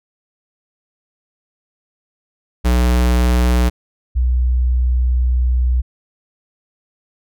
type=tone pair in turn; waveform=square / sine; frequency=61.1 / 61.99 Hz; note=B1 / B1; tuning=-18 / +7 cents; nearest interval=unison; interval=25 cents; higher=second; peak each=-12 dBFS; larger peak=neither; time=2.64-3.7 / 4.15-5.82 s; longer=second; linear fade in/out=20 ms; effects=none